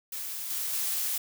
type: noise with level steps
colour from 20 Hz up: blue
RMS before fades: -36 / -32 / -30 dBFS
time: 0.12-1.18 s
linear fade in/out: 5 ms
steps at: 0.5 / 0.73 s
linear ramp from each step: 5 ms
effects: none